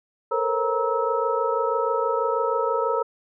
sine tone cluster, 447.1 / 473.3 / 535 / 941 / 1301 Hz, A4 / A#4 / C5 / A#5 / E6, +28 / +26 / +38 / +16 / -23 cents, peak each -27 dBFS, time 0.31-3.03 s, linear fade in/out 10 ms, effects none

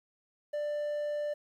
triangle tone, 591 Hz, D5, 11 cents sharp, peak -29 dBFS, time 0.53-1.34 s, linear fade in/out 10 ms, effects 11-bit

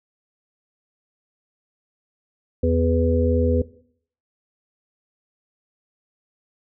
harmonic tone, 82.7 Hz, E2, 6 cents sharp, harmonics 1 / 3 / 5 / 6, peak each -20 / -23 / -26 / -21 dBFS, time 2.63-3.62 s, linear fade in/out 5 ms, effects noise-tail reverb RT60 0.6 s tail -18 dB re dry

